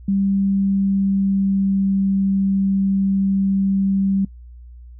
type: tone with pitch glide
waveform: sine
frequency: 196.3 to 194.72 Hz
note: G3 to G3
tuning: +3 to -11 cents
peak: -15 dBFS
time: 0.08-4.25 s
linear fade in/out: 5 ms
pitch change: -14 cents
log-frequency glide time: 0.23-1.95 s
effects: noise-tail reverb RT60 0.1 s tail -23 dB re dry + added 60 Hz sine -37 dBFS peak until 4.99 s